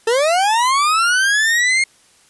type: linear sweep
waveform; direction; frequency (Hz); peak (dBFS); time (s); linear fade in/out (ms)
40% pulse; up; 436.6 to 2154; -12; 0.07-1.84; 5
effects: white hiss -52 dBFS RMS until 2.29 s + resampled to 24000 Hz